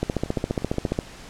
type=two click trains; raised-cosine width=2 ms; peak=-24 / -9 dBFS; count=6 / 15; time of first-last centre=0.26-0.862 / 0.03-0.989 s; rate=8.3 / 14.6 Hz; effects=pink hiss -43 dBFS RMS until 1.29 s + low-pass 8000 Hz 12 dB/octave